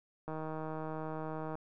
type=click train; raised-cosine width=1 ms; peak=-27 dBFS; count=201; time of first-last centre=0.28-1.554 s; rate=157 Hz; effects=none